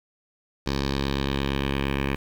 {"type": "tone with low-pass filter sweep", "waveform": "10% pulse", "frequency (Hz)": 68.7, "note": "C#2", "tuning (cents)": -15, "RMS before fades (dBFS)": -26, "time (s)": [0.66, 2.16], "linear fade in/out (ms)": 10, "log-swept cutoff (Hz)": [4800, 2500], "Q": 2.5, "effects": ["7-bit"]}